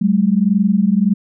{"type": "tone pair together", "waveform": "sine", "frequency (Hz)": [190.49, 212.1], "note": ["G3", "G#3"], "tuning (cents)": [-49, 37], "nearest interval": "major second", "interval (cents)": 186, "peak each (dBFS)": -14, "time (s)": [0.01, 1.14], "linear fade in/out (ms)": 10, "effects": []}